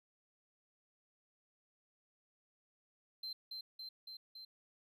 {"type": "tone with echo", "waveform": "triangle", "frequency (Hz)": 4113, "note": "C8", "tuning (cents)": -30, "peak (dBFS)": -40, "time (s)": [3.23, 3.33], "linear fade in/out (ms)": 5, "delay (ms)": 280, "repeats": 4, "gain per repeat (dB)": -2, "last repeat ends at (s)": 4.45, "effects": []}